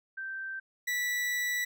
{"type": "tone pair in turn", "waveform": ["sine", "40% pulse"], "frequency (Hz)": [1561, 1959.6], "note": ["G6", "B6"], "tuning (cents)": [-8, -14], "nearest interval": "major third", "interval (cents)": 394, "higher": "second", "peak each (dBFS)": [-35, -28], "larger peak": "second", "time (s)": [[0.17, 0.6], [0.87, 1.65]], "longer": "second", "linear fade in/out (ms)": 10, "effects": []}